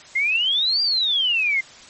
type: exponential two-way sweep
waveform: sine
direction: up then down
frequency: 2072 to 4819 to 2072 Hz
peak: -17 dBFS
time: 0.15-1.61 s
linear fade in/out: 10 ms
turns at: 0.82 s
effects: white hiss -44 dBFS RMS until 1.89 s + MP3 32 kbps